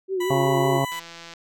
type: tone with vibrato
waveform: sine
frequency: 370 Hz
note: F#4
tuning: in tune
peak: -22 dBFS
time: 0.08-0.81 s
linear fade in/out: 50 ms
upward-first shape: sine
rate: 5.4 Hz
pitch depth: 71 cents each way
type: tone with pitch glide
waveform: 20% pulse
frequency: 987.8 to 995.2 Hz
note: B5 to B5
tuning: 0 to +13 cents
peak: -24 dBFS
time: 0.2-1 s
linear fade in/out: 10 ms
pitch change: +13 cents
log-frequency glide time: 0.52-0.78 s
type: harmonic tone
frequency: 137 Hz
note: C#3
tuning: 20 cents flat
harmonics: 1 / 2 / 3 / 4 / 5 / 6 / 7 / 8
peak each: -24 / -28 / -31 / -30 / -25 / -31 / -30 / -32 dBFS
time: 0.3-0.85 s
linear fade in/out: 5 ms
type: click train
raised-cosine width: 0.2 ms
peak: -23 dBFS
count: 71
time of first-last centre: 0.92-1.337 s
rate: 168 Hz
effects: none